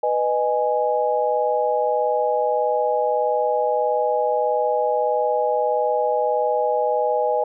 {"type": "chord", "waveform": "sine", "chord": "G# minor", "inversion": "first", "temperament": "equal with one note detuned", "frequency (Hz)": [493.9, 615.5, 830.6], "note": ["B4", "D#5", "G#5"], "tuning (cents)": [0, -19, 0], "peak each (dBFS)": -22, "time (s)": [0.03, 7.44], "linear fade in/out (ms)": 5, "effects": []}